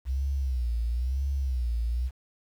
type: tone with vibrato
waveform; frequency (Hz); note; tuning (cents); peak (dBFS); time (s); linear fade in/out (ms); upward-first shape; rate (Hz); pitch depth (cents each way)
sine; 62.9; B1; +32; -25; 0.05-2.11; 50; sine; 1; 160
effects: 9-bit